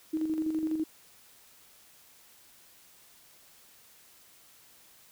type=tone with tremolo; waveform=sine; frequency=315.1 Hz; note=D#4; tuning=22 cents sharp; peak=-26 dBFS; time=0.13-0.84 s; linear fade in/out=10 ms; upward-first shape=square; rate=12 Hz; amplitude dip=45%; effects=white hiss -58 dBFS RMS until 5.11 s